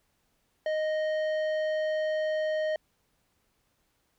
sine tone with tanh clipping, 621 Hz, D#5, 3 cents flat, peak -28 dBFS, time 0.66-2.76 s, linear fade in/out 2 ms, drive 11 dB, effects pink hiss -73 dBFS RMS until 4.18 s

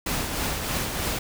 pink noise with tremolo, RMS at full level -26 dBFS, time 0.06-1.19 s, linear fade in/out 5 ms, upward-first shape triangle, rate 3.2 Hz, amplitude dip 45%, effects none

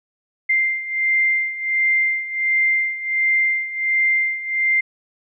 sine beating tone pair, 2093 / 2094.4 Hz, C7 / C7, 0 / +1 cents, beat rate 1.4 Hz, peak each -22 / -18 dBFS, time 0.49-4.81 s, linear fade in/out 10 ms, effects none

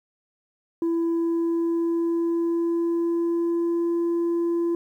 sine tone with pitch glide, 334 to 340 Hz, E4 to F4, +23 to -46 cents, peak -18 dBFS, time 0.82-4.75 s, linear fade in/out 2 ms, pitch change +31 cents, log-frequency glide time 1.06-3.91 s, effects tanh soft clip ceiling -20 dBFS + 10-bit

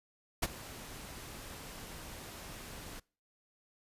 pink noise with ADSR envelope, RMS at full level -29 dBFS, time 0.42-3 s, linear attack 13 ms, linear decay 32 ms, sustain -18 dB, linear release 10 ms, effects noise-tail reverb RT60 0.4 s tail -26 dB re dry + resampled to 32000 Hz

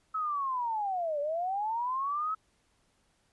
sine linear two-way sweep, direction down then up, 1301 to 566 to 1301 Hz, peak -29 dBFS, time 0.14-2.35 s, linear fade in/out 10 ms, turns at 1.2 s, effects pink hiss -71 dBFS RMS until 3.32 s + resampled to 24000 Hz

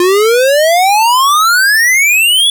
square exponential sweep, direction up, 348.9 to 3466 Hz, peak -7 dBFS, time 0-2.5 s, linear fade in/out 2 ms, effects none

